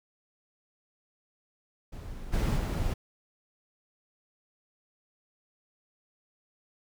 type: noise with level steps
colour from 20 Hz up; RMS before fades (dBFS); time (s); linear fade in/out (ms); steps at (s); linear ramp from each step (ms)
brown; -41 / -26 / -29; 1.92-2.94; 10; 2.32 / 2.56; 20
effects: none